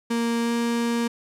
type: tone with pitch glide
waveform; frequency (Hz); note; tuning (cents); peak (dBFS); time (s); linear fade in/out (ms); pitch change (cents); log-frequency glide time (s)
35% pulse; 233.1 to 234.6; A#3 to A#3; 0 to +11; -20; 0.1-1.08; 10; +11; 0.41-0.52
effects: low-pass 11000 Hz 12 dB/octave